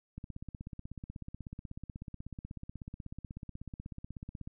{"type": "click train", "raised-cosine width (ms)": 5, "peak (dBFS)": -30, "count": 71, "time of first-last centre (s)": [0.18, 4.474], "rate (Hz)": 16.3, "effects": []}